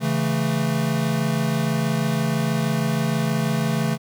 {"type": "chord", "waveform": "square", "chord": "A major", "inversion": "first", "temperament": "equal", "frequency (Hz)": [138.59, 164.81, 220], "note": ["C#3", "E3", "A3"], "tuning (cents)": [0, 0, 0], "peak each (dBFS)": -25, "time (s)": [0, 3.98], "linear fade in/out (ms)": 50, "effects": []}